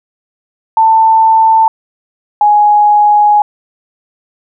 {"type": "tone pair in turn", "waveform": "sine", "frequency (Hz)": [890, 833.7], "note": ["A5", "G#5"], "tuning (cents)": [20, 6], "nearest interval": "minor second", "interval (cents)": 114, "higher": "first", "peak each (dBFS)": -4, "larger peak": "neither", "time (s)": [[0.77, 1.68], [2.41, 3.42]], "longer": "second", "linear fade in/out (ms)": 2, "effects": []}